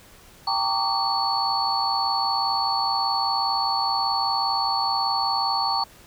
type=tone cluster; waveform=sine; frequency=788 / 913 / 1135 / 1194 / 4441 Hz; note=G5 / A#5 / C#6 / D6 / C#8; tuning=+9 / -36 / +41 / +28 / +2 cents; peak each=-27 / -26 / -29 / -34 / -25 dBFS; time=0.47-5.84 s; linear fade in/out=5 ms; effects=pink hiss -50 dBFS RMS until 6.06 s